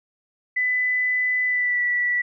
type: tone with pitch glide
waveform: sine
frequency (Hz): 2000 to 1955.4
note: B6 to B6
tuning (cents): +21 to -18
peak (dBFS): -19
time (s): 0.56-2.22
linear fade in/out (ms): 10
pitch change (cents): -39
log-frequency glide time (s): 1.46-1.82
effects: none